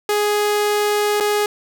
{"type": "tone with dropouts", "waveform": "sawtooth", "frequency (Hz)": 416.1, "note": "G#4", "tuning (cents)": 3, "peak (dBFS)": -12, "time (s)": [0.09, 1.46], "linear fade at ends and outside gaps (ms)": 2, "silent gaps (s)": [1.201, 1.206], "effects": ["7-bit"]}